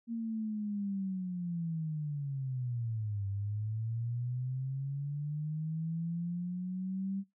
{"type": "linear two-way sweep", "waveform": "sine", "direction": "down then up", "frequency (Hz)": [233.1, 98, 196.8], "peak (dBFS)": -33, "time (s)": [0.07, 7.24], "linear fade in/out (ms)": 50, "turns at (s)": 3.27, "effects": ["noise-tail reverb RT60 0.2 s tail -19 dB re dry"]}